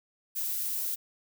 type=noise; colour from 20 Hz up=violet; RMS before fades=-32 dBFS; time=0.35-0.96 s; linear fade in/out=20 ms; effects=none